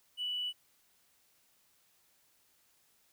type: tone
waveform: triangle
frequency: 2960 Hz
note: F#7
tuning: in tune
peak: -30 dBFS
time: 0.17-0.53 s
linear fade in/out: 50 ms
effects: tanh soft clip ceiling -31 dBFS + white hiss -70 dBFS RMS until 3.12 s